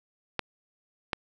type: clicks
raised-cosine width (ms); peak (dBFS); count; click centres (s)
0.3; -11; 2; 0.393 / 1.132
effects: none